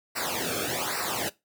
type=noise with flanger; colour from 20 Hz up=pink; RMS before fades=-30 dBFS; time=0.15-1.3 s; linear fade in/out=20 ms; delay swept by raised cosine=0.3 to 1.05 ms; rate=1.2 Hz; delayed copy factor=-1; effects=noise-tail reverb RT60 0.2 s tail -19 dB re dry + high-pass 80 Hz 12 dB/octave